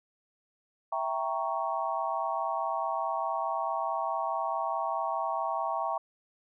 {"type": "chord", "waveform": "sine", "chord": "E diminished seventh", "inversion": "none", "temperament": "equal", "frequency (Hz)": [659.3, 784, 932.3, 1108.7], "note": ["E5", "G5", "Bb5", "Db6"], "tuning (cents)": [0, 0, 0, 0], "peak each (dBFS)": -34, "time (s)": [0.92, 5.98], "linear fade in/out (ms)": 5, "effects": []}